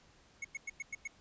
square tone bursts, 2193 Hz, C#7, 19 cents flat, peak -38 dBFS, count 6, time 0.42-1.076 s, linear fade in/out 5 ms, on 26 ms, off 100 ms, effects pink hiss -64 dBFS RMS until 1.2 s + resampled to 16000 Hz

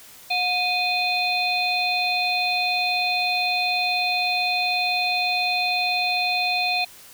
sine tone cluster, 723 / 2484 / 3559 / 4176 Hz, F#5 / D#7 / A7 / C8, -40 / -3 / +19 / -4 cents, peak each -25 / -23 / -31 / -27 dBFS, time 0.3-6.85 s, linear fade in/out 10 ms, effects white hiss -46 dBFS RMS until 7.13 s

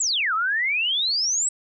sine exponential two-way sweep, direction down then up, 8040 to 1244.5 to 8040 Hz, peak -20 dBFS, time 0-1.49 s, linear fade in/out 5 ms, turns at 0.34 s, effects none

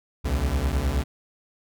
40% pulse beating tone pair, 62.8 / 72.3 Hz, B1 / D2, +30 / -27 cents, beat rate 9.5 Hz, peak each -24 dBFS, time 0.24-1.04 s, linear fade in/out 20 ms, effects none

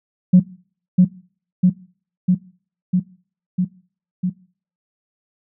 sine tone with echo, 181.7 Hz, F#3, 31 cents flat, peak -4 dBFS, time 0.33-0.4 s, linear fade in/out 10 ms, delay 650 ms, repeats 6, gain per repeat -2 dB, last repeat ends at 4.3 s, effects noise-tail reverb RT60 0.5 s tail -22 dB re dry + tanh soft clip ceiling -2 dBFS

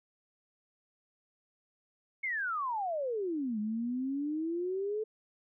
sine exponential two-way sweep, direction down then up, 2217 to 207.7 to 440.4 Hz, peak -31 dBFS, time 2.23-5.04 s, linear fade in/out 10 ms, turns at 3.59 s, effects none

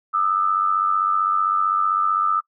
sine tone pair together, 1215 / 1310.6 Hz, D#6 / E6, -42 / -10 cents, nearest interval minor second, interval 132 cents, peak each -20 dBFS, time 0.13-2.41 s, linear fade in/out 20 ms, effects noise-tail reverb RT60 0.1 s tail -22 dB re dry

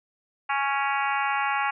harmonic tone with a mistuned harmonic, 277.2 Hz, C#4, in tune, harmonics 3 / 4 / 5 / 6 / 7 / 8 / 9 / 10, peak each -27 / -29 / -31 / -33 / -34 / -35 / -36 / -37 dBFS, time 0.49-1.71 s, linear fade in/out 10 ms, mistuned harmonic 8, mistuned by +29 cents, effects none

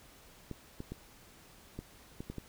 clicks, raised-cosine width 3 ms, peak -27 dBFS, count 7, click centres 0.513 / 0.804 / 0.92 / 1.79 / 2.205 / 2.3 / 2.383 s, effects pink hiss -58 dBFS RMS until 2.48 s

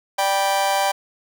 40% pulse chord, G major, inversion second, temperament just, 588 / 784 / 980 Hz, D5 / G5 / B5, +2 / 0 / -14 cents, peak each -23 / -19 / -24 dBFS, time 0.18-0.92 s, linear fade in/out 10 ms, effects none

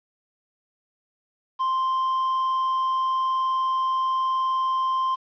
triangle tone with quantisation, 1046.5 Hz, C6, in tune, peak -19 dBFS, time 1.59-5.16 s, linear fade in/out 20 ms, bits 8, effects resampled to 11025 Hz

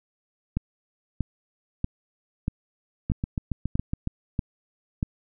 two click trains, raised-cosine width 5 ms, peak -12 / -14 dBFS, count 8 / 8, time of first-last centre 0.57-5.029 / 3.1-4.074 s, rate 1.57 / 7.19 Hz, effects none

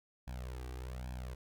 sawtooth tone with flanger, 62.7 Hz, B1, 27 cents sharp, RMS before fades -43 dBFS, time 0.27-1.35 s, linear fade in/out 10 ms, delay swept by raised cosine 1.2 to 2.6 ms, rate 1.2 Hz, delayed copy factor +0.95, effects none

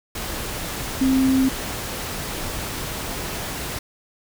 sine tone in noise, 263.7 Hz, C4, 14 cents sharp, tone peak -15 dBFS, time 1.01-1.49 s, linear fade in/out 5 ms, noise pink, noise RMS -29 dBFS, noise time 0.15-3.79 s, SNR +11 dB, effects none

